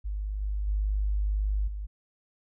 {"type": "tone with level steps", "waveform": "sine", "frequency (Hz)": 50.9, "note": "G#1", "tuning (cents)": -34, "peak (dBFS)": [-29, -27, -24, -32], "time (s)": [0.04, 1.87], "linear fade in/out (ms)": 20, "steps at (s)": [0.41, 0.67, 1.67], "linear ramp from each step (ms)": 10, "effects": []}